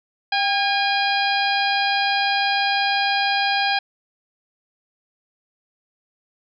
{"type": "harmonic tone with a mistuned harmonic", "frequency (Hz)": 814, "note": "G#5", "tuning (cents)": -35, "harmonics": [1, 2, 3, 4, 5, 6], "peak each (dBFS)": [-21, -24, -26, -27, -28, -29], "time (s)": [0.32, 3.79], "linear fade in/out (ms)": 5, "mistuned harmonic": 1, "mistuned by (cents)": -46, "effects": []}